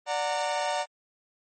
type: chord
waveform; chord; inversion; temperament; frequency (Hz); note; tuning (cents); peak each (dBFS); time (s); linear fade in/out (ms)
40% pulse; D augmented; none; just; 587.3 / 734.2 / 917.7; D5 / F#5 / A#5; 0 / -14 / -27; -30; 0.06-0.86; 50
effects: MP3 32 kbps